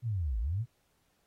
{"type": "linear two-way sweep", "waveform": "sine", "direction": "down then up", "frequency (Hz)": [125.3, 49.69, 125.3], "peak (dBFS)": -29, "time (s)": [0.02, 0.66], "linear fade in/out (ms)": 50, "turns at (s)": 0.39, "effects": ["pink hiss -74 dBFS RMS until 1.26 s", "AAC 48 kbps"]}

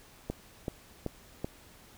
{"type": "click train", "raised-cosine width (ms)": 2, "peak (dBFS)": -19, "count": 4, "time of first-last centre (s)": [0.3, 1.445], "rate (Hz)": 2.62, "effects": ["pink hiss -56 dBFS RMS until 1.97 s"]}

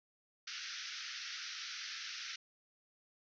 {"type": "band-pass noise", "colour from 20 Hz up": "white", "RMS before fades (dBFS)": -45, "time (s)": [0.47, 2.36], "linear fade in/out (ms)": 5, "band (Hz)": [1300, 6000], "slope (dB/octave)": 96, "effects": []}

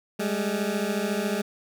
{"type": "beating tone pair", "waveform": "20% pulse", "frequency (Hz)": [198.8, 212.8], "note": ["G3", "G#3"], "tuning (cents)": [25, 42], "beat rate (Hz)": 14, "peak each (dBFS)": -23, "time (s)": [0.19, 1.42], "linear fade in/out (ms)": 10, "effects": []}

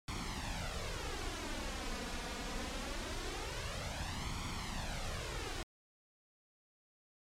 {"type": "noise with flanger", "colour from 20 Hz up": "pink", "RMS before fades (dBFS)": -40, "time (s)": [0.08, 5.63], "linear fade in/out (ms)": 2, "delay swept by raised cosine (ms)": [0.89, 4.19], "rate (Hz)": 0.23, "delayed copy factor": 0.65, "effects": ["low-pass 7000 Hz 12 dB/octave", "MP3 96 kbps"]}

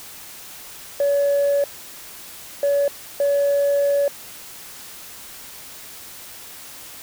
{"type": "tone bursts at uneven times", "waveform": "sine", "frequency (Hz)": 567, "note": "C#5", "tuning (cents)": 39, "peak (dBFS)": -14, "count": 3, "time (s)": [[1, 1.64], [2.63, 2.88], [3.2, 4.08]], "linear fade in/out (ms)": 2, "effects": ["tanh soft clip ceiling -13 dBFS", "white hiss -39 dBFS RMS until 7.02 s"]}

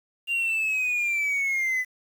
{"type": "linear sweep", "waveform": "sine", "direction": "down", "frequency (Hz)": [2794, 1994], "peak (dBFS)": -20, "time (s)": [0.27, 1.85], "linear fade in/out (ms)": 50, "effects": ["tanh soft clip ceiling -22 dBFS", "8-bit"]}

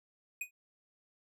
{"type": "tone with exponential decay", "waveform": "square", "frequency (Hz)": 2489, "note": "D#7", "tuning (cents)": 0, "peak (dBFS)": -33, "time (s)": [0.41, 0.51], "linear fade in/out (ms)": 5, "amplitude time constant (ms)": 20, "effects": []}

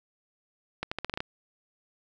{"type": "accelerating click train", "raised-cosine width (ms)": 0.3, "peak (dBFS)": -15, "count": 8, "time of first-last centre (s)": [0.83, 1.204], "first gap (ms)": 85, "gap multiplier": 0.84, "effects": []}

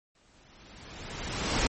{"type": "noise with exponential growth", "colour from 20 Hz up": "pink", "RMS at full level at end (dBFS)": -25, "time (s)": [0.15, 1.67], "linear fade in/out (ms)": 2, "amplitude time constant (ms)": 330, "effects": ["MP3 32 kbps"]}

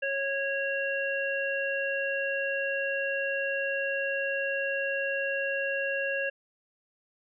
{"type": "harmonic tone", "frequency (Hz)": 550, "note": "C#5", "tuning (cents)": -14, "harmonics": [1, 3, 5], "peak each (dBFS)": [-31, -31, -34], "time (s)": [0.02, 6.3], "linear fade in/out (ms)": 10, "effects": []}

